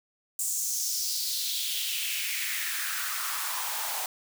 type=noise with high-pass filter sweep; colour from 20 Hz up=white; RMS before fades=-31 dBFS; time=0.39-4.06 s; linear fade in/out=2 ms; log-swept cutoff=7800 to 730 Hz; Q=3.3; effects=none